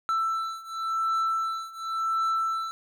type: beating tone pair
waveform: triangle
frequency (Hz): 1328 / 1328.92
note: E6 / E6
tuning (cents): +12 / +14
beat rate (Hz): 0.92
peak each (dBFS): -28 / -26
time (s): 0.09-2.71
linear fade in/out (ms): 0
effects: none

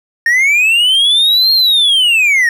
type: linear two-way sweep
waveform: triangle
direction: up then down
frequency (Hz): 1817 to 4261 to 1817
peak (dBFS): -6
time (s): 0.26-2.49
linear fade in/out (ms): 2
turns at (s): 1.53
effects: none

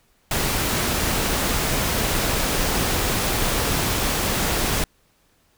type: noise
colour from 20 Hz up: pink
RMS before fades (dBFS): -22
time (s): 0.31-4.84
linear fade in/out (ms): 2
effects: pink hiss -62 dBFS RMS until 5.57 s

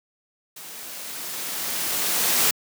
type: noise with level ramp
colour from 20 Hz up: white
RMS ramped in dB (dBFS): -40 to -19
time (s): 0.56-2.51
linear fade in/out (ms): 5
effects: high-pass 150 Hz 12 dB/octave

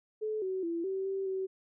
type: tone with pitch steps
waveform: sine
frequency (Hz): 431.2 / 376.5 / 336.4 / 383.5 / 387.5 / 380.3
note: A4 / F#4 / E4 / G4 / G4 / F#4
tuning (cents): -35 / +30 / +35 / -38 / -20 / +48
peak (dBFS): -31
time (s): 0.21-1.47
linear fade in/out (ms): 20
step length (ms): 210
effects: none

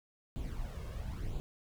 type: noise with flanger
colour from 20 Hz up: brown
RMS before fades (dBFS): -39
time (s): 0.36-1.4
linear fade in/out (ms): 0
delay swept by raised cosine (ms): 0.27 to 1.87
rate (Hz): 1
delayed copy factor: +0.65
effects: none

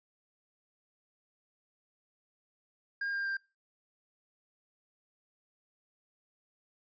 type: tone with pitch steps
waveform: triangle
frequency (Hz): 1615 / 1600.1 / 1585.4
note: G#6 / G6 / G6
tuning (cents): -49 / +35 / +19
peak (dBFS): -30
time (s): 3.01-3.37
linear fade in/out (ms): 5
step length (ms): 120
effects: noise-tail reverb RT60 0.3 s tail -24 dB re dry + resampled to 16000 Hz

